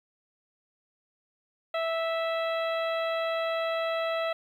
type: harmonic tone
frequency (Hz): 657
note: E5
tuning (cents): -6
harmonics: 1 / 2 / 3 / 4 / 5 / 6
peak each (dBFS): -28 / -34 / -38 / -40 / -42 / -44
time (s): 1.74-4.33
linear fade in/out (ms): 5
effects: 10-bit